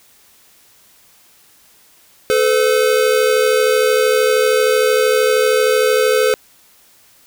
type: tone pair together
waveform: square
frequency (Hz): 435 / 508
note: A4 / B4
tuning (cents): -20 / +49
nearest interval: minor third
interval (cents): 269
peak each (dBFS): -15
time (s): 2.3-6.34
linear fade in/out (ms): 0
effects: white hiss -50 dBFS RMS until 7.26 s